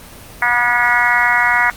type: harmonic tone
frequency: 241.8 Hz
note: B3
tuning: 36 cents flat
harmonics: 3 / 4 / 5 / 6 / 7 / 8 / 9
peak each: -22 / -18 / -22 / -17 / -20 / -16 / -19 dBFS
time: 0.42-1.7 s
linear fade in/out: 2 ms
effects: pink hiss -37 dBFS RMS until 1.76 s + Opus 24 kbps